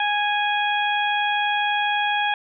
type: harmonic tone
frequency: 828 Hz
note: G#5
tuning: 5 cents flat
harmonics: 1 / 2 / 3 / 4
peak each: -22 / -25 / -27 / -28 dBFS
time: 0-2.34 s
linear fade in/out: 2 ms
effects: none